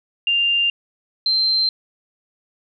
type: tone pair in turn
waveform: sine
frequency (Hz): 2794 / 4127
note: F7 / C8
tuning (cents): 0 / -25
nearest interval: perfect fifth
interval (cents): 675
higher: second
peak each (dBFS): -15 / -15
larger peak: neither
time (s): 0.27-0.7 / 1.26-1.69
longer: neither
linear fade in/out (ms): 2
effects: none